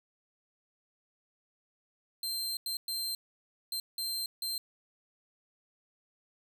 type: tone bursts at uneven times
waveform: sawtooth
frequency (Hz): 4142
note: C8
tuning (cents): -18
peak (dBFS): -30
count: 6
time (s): 2.23-2.57 / 2.66-2.77 / 2.88-3.15 / 3.72-3.8 / 3.98-4.26 / 4.42-4.58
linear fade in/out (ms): 2
effects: none